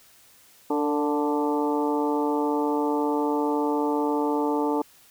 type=harmonic tone with a mistuned harmonic; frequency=146.83 Hz; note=D3; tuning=in tune; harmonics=2 / 3 / 4 / 5 / 6 / 7 / 8; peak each=-25 / -27 / -34 / -36 / -28 / -40 / -37 dBFS; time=0.7-4.82 s; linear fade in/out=5 ms; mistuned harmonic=3; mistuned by=+30 cents; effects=white hiss -55 dBFS RMS until 5.1 s